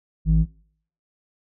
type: tone with low-pass filter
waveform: square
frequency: 53.4 Hz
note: G#1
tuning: 49 cents sharp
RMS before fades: -17 dBFS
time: 0.25-0.46 s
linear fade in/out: 50 ms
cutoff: 150 Hz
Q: 3.6
effects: noise-tail reverb RT60 0.6 s tail -23 dB re dry

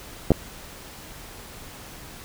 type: clicks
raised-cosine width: 2 ms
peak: -3 dBFS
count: 2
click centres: 0.306 / 0.318 s
effects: pink hiss -42 dBFS RMS until 2.24 s

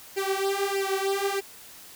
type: tone with flanger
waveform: sawtooth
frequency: 392 Hz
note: G4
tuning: in tune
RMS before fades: -27 dBFS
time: 0.16-1.41 s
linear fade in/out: 20 ms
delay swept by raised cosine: 0.39 to 4.89 ms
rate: 1.6 Hz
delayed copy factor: +1
effects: white hiss -47 dBFS RMS until 1.95 s

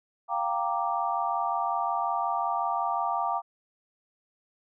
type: chord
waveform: sine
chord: G minor seventh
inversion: third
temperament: equal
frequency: 698.5 / 784 / 932.3 / 1174.7 Hz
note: F5 / G5 / Bb5 / D6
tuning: 0 / 0 / 0 / 0 cents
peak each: -31 dBFS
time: 0.28-3.42 s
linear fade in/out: 50 ms
effects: none

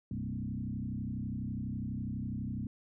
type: tone with frequency modulation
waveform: sine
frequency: 164.81 Hz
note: E3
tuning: in tune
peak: -34 dBFS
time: 0.11-2.67 s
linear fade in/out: 2 ms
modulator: 32.1 Hz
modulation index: 2.8
effects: none

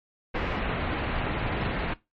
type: low-pass noise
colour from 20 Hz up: pink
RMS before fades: -29 dBFS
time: 0.34-1.94 s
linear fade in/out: 10 ms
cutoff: 2800 Hz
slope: 24 dB/octave
effects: noise-tail reverb RT60 0.2 s tail -18 dB re dry + MP3 32 kbps

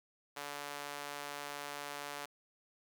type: tone with high-pass filter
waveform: sawtooth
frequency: 144.3 Hz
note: D3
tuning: 30 cents flat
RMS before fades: -44 dBFS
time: 0.36-2.26 s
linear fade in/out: 10 ms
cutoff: 740 Hz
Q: 0.81
effects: none

